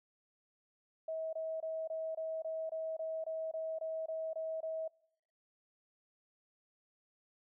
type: tone bursts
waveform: sine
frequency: 642 Hz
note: E5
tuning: 46 cents flat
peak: -36 dBFS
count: 14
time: 1.08-4.879 s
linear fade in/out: 5 ms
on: 250 ms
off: 23 ms
effects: noise-tail reverb RT60 0.8 s tail -24 dB re dry